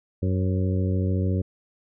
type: harmonic tone with a mistuned harmonic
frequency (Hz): 93.9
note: F#2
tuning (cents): +26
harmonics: 1 / 2 / 3 / 4 / 5 / 6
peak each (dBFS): -22 / -28 / -32 / -34 / -36 / -38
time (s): 0.22-1.42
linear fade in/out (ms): 10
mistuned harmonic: 6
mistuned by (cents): -40
effects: none